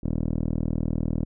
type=tone with low-pass filter; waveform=10% pulse; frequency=40 Hz; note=D#1; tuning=49 cents sharp; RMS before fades=-26 dBFS; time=0.03-1.25 s; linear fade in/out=10 ms; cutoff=360 Hz; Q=1.4; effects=none